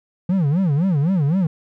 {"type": "tone with vibrato", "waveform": "triangle", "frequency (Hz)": 164.81, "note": "E3", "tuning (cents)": 0, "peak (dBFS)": -13, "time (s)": [0.29, 1.47], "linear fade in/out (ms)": 5, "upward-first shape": "sine", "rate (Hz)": 3.9, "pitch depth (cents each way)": 300, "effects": []}